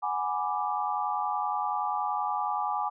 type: chord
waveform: sine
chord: G# half-diminished seventh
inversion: third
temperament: equal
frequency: 740 / 830.6 / 987.8 / 1174.7 Hz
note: F#5 / G#5 / B5 / D6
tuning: 0 / 0 / 0 / 0 cents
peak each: -35 / -30 / -35 / -32 dBFS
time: 0.02-2.9 s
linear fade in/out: 20 ms
effects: none